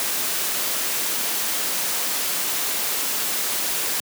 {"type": "noise", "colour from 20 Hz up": "white", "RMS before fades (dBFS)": -24, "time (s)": [0, 4], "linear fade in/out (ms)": 0, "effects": ["high-pass 200 Hz 12 dB/octave"]}